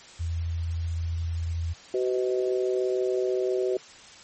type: tone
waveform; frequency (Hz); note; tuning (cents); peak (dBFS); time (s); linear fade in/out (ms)
sine; 83.5; E2; +23; -26; 0.19-1.74; 20
type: harmonic tone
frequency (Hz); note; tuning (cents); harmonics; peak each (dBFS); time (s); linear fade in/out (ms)
126; B2; +35; 3 / 4 / 5; -24 / -30 / -33; 1.94-3.77; 2
effects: white hiss -48 dBFS RMS until 4.23 s + MP3 32 kbps